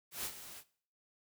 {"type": "noise with ADSR envelope", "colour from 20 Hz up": "white", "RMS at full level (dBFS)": -38, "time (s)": [0.11, 0.64], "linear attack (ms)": 130, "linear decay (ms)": 75, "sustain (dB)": -12, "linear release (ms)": 62, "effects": ["noise-tail reverb RT60 0.5 s tail -18 dB re dry"]}